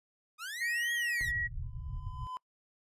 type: linear two-way sweep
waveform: sawtooth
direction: up then down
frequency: 1200 to 3322 to 1670 Hz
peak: -35 dBFS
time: 0.38-1.32 s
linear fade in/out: 50 ms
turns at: 0.93 s
type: tone with pitch glide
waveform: sine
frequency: 1886 to 1913.4 Hz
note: A#6 to A#6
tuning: +20 to +45 cents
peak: -31 dBFS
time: 0.6-1.48 s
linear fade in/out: 20 ms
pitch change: +25 cents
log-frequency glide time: 0.7-1.33 s
type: low-pass noise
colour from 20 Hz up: pink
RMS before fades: -40 dBFS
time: 1.21-2.27 s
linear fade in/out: 0 ms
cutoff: 140 Hz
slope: 96 dB/octave
type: tone with exponential growth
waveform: triangle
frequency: 1013 Hz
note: B5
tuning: 44 cents sharp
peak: -34 dBFS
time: 1.63-2.37 s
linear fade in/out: 0 ms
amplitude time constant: 160 ms
effects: noise-tail reverb RT60 0.1 s tail -25 dB re dry + resampled to 32000 Hz